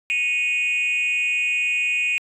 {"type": "tone with frequency modulation", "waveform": "sine", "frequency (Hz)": 2489, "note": "D#7", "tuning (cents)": 0, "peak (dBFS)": -17, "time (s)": [0.1, 2.18], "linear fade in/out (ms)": 0, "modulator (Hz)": 293, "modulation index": 0.61, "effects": ["tanh soft clip ceiling -17 dBFS"]}